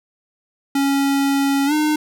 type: tone with pitch glide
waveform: square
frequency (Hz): 277.2 to 304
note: C#4 to D#4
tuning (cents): 0 to -40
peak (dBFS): -16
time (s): 0.75-1.96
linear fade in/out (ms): 5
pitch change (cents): +160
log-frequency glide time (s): 1.66-1.73
effects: none